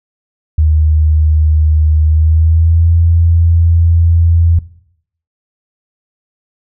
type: tone with pitch glide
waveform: sine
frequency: 77.4 to 83.92 Hz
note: D#2 to E2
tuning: -9 to +31 cents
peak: -6 dBFS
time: 0.58-4.59 s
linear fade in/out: 5 ms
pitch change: +140 cents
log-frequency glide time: 2.03-2.9 s
effects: noise-tail reverb RT60 0.7 s tail -18 dB re dry